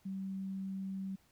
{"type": "tone", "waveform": "sine", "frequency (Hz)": 192.3, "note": "G3", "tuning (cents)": -33, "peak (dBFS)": -37, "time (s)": [0.05, 1.16], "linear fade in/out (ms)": 10, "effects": ["pink hiss -70 dBFS RMS until 1.31 s"]}